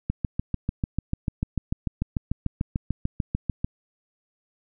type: click train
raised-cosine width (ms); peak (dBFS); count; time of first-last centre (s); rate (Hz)
5; -12; 25; 0.1-3.645; 6.77
effects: none